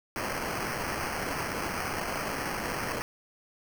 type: noise with sample-and-hold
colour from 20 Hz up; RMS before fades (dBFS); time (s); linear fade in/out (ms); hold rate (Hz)
violet; -33; 0.16-3.02; 0; 3675
effects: none